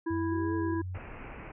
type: harmonic tone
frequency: 329.6 Hz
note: E4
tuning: in tune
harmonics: 1 / 3 / 5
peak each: -29 / -39 / -43 dBFS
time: 0.06-0.82 s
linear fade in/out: 10 ms
type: tone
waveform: sine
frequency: 91.7 Hz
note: F#2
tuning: 15 cents flat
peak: -34 dBFS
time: 0.1-0.98 s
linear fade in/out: 10 ms
type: exponential two-way sweep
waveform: sine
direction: up then down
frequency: 349.2 to 443.1 to 349.2 Hz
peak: -39 dBFS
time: 0.31-0.76 s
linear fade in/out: 10 ms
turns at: 0.55 s
type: low-pass noise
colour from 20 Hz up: pink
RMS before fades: -44 dBFS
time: 0.94-1.52 s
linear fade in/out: 10 ms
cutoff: 2700 Hz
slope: 96 dB/octave
effects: none